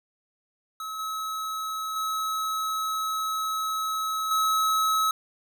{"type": "tone with level steps", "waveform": "square", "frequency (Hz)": 1288, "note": "E6", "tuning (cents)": -41, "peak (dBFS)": [-33, -30, -27, -22], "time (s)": [0.8, 5.11], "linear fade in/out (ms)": 2, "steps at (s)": [0.99, 1.96, 4.31], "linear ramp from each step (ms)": 2, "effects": []}